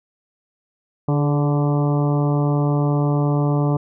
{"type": "harmonic tone with a mistuned harmonic", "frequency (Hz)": 145.8, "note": "D3", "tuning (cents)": -12, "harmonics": [1, 2, 3, 4, 5, 6, 7, 8], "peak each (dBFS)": [-17, -23, -27, -29, -31, -33, -34, -35], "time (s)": [1.08, 3.77], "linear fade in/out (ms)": 5, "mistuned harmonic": 3, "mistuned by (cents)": -35, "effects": []}